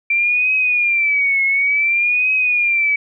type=tone with vibrato; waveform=sine; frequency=2349 Hz; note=D7; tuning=in tune; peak=-13 dBFS; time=0.1-2.96 s; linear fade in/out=5 ms; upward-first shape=triangle; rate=0.56 Hz; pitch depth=140 cents each way; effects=none